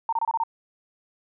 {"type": "tone bursts", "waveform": "sine", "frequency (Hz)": 911, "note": "A#5", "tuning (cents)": -40, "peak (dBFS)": -21, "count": 6, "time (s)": [0.09, 0.436], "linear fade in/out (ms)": 2, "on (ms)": 36, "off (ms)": 26, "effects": []}